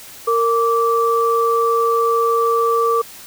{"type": "tone pair together", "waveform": "sine", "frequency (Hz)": [461.2, 1164], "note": ["A#4", "D6"], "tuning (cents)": [-19, -16], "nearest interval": "octave + major third", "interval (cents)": 1603, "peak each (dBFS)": -16, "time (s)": [0.27, 3.02], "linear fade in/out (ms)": 10, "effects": ["white hiss -38 dBFS RMS until 3.26 s"]}